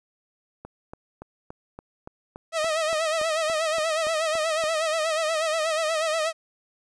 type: click train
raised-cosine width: 1 ms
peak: -24 dBFS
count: 15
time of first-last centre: 0.65-4.639 s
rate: 3.51 Hz
type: tone with vibrato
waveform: sawtooth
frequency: 636 Hz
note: D#5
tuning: 38 cents sharp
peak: -19 dBFS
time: 2.52-6.33 s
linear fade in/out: 50 ms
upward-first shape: sine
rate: 8.3 Hz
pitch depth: 73 cents each way
effects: resampled to 22050 Hz + 10-bit